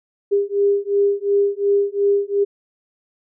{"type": "beating tone pair", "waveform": "sine", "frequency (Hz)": [401.2, 404], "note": ["G4", "G#4"], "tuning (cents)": [40, -48], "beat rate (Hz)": 2.8, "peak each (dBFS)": -18, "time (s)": [0.31, 2.45], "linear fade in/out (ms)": 20, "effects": []}